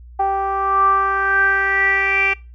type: tone with low-pass filter sweep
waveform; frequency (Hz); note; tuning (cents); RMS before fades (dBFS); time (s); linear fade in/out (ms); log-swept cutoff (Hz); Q
10% pulse; 390.8; G4; -5; -17; 0.19-2.34; 10; 840 to 2500; 8.6
effects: noise-tail reverb RT60 0.3 s tail -23 dB re dry + added 60 Hz sine -37 dBFS peak until 2.54 s